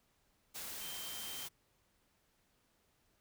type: tone in noise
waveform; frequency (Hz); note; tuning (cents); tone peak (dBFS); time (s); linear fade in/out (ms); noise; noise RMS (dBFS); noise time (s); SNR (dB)
sine; 3136; G7; 0; -48; 0.8-1.47; 20; white; -45; 0.54-1.49; -6
effects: pink hiss -75 dBFS RMS until 3.2 s